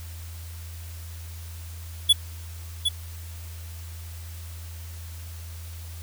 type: tone with echo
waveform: square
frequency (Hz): 3408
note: G#7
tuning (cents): +44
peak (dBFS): -13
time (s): 2.09-2.13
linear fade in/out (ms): 10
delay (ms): 760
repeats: 1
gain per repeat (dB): -7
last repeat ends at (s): 2.89
effects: added 83 Hz sine -36 dBFS peak until 6.02 s + white hiss -47 dBFS RMS until 6.02 s